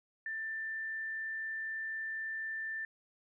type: tone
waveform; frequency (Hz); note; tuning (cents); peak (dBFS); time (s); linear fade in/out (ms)
sine; 1778; A6; +18; -36; 0.26-2.85; 2
effects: none